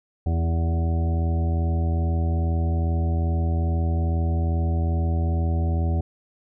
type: harmonic tone with a mistuned harmonic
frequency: 82.41 Hz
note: E2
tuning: in tune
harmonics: 1 / 2 / 3 / 4 / 5 / 7 / 8 / 9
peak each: -20 / -30 / -34 / -36 / -39 / -39 / -47 / -37 dBFS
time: 0.26-6.01 s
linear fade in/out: 5 ms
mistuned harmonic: 4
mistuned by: +16 cents
effects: none